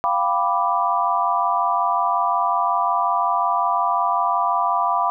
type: chord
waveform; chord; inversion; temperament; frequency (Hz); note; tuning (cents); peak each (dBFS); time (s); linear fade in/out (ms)
sine; G dominant seventh; third; equal; 698.5 / 784 / 987.8 / 1174.7; F5 / G5 / B5 / D6; 0 / 0 / 0 / 0; -23 / -25 / -21 / -22; 0.04-5.1; 0
effects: none